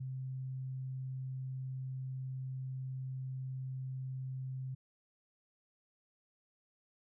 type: tone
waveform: sine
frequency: 130.81 Hz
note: C3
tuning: in tune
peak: -38 dBFS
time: 0-4.75 s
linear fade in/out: 10 ms
effects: none